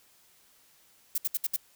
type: noise bursts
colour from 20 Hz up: violet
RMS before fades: -28 dBFS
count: 5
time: 1.15-1.564 s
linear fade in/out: 5 ms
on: 30 ms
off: 66 ms
effects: white hiss -62 dBFS RMS until 1.75 s